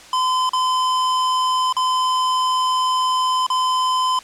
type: tone with dropouts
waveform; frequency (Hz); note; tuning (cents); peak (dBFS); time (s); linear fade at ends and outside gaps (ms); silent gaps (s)
square; 1022; C6; -41; -17; 0.13-4.19; 2; 0.493-0.533 / 1.726-1.766 / 3.466-3.501
effects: white hiss -42 dBFS RMS until 4.23 s + low-pass 7000 Hz 12 dB/octave